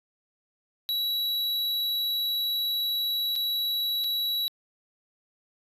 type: tone with dropouts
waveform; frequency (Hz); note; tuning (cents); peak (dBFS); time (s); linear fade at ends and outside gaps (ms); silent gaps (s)
square; 3911; B7; -18; -26; 0.89-4.48; 0; 3.355-3.361 / 4.039-4.043
effects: resampled to 32000 Hz